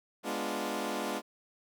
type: chord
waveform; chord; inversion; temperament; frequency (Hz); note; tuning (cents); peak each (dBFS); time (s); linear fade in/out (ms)
15% pulse; G# diminished seventh; none; equal; 207.7 / 246.9 / 293.7 / 349.2; G#3 / B3 / D4 / F4; 0 / 0 / 0 / 0; -32; 0.23-1.22; 50
effects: none